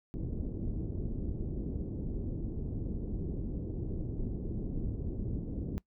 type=low-pass noise; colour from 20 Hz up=pink; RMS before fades=-36 dBFS; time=0.14-5.78 s; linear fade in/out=0 ms; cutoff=370 Hz; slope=24 dB/octave; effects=noise-tail reverb RT60 0.1 s tail -21 dB re dry